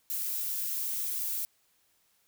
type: noise with flanger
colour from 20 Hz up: violet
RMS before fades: -33 dBFS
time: 0.1-1.45 s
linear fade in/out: 0 ms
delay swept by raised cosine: 1.7 to 7 ms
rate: 0.89 Hz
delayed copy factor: +0.65
effects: white hiss -70 dBFS RMS until 2.27 s